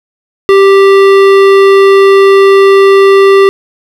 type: tone with hard clipping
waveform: sine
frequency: 392 Hz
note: G4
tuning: in tune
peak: -3 dBFS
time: 0.49-3.49 s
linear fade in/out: 0 ms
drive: 15 dB
effects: none